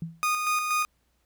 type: tone with exponential decay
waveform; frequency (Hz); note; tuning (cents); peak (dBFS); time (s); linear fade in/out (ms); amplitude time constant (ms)
sine; 164.81; E3; 0; -27; 0.02-0.26; 2; 51
type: tone with tremolo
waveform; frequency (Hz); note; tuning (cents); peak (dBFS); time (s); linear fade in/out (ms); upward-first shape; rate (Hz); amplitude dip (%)
30% pulse; 1234; D#6; -15; -20; 0.23-0.85; 0; square; 4.2; 40
effects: added 60 Hz sine -70 dBFS peak until 1.25 s + pink hiss -72 dBFS RMS until 1.25 s